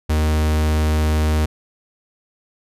45% pulse tone, 77.2 Hz, D#2, 13 cents flat, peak -15 dBFS, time 0.09-1.46 s, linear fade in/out 10 ms, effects resampled to 32000 Hz

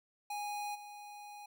square tone with level steps, 826 Hz, G#5, 10 cents flat, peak -38 / -48 dBFS, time 0.3-1.46 s, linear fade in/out 5 ms, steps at 0.74 s, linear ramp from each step 20 ms, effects none

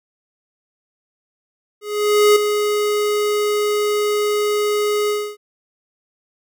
square tone with ADSR envelope, 417.6 Hz, G#4, 10 cents sharp, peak -9 dBFS, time 1.81-5.37 s, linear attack 550 ms, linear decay 6 ms, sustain -8 dB, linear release 280 ms, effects none

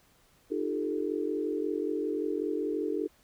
sine tone cluster, 304.7 / 348.4 / 400 / 445.3 Hz, D#4 / F4 / G4 / A4, -36 / -4 / +35 / +21 cents, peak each -33 / -36 / -34 / -34 dBFS, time 0.5-3.08 s, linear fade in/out 20 ms, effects pink hiss -64 dBFS RMS until 3.23 s

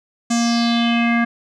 square tone with low-pass filter sweep, 234.3 Hz, A#3, 9 cents sharp, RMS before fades -17 dBFS, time 0.3-1.25 s, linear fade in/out 10 ms, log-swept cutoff 7200 to 1800 Hz, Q 4.4, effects none

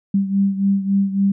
sine beating tone pair, 196.1 / 199.7 Hz, G3 / G3, +1 / +32 cents, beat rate 3.6 Hz, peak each -16 / -21 dBFS, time 0.14-1.32 s, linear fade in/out 5 ms, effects none

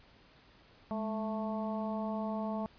harmonic tone with a mistuned harmonic, 220 Hz, A3, in tune, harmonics 1 / 2 / 3 / 4 / 5, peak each -35 / -46 / -39 / -42 / -46 dBFS, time 0.91-2.66 s, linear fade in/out 0 ms, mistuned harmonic 1, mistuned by -69 cents, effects pink hiss -61 dBFS RMS until 2.78 s + resampled to 11025 Hz

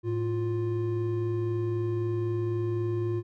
triangle tone pair together, 108.9 / 350.6 Hz, A2 / F4, -17 / +7 cents, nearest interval octave + minor sixth, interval 2024 cents, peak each -27 dBFS, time 0.03-3.23 s, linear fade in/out 50 ms, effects none

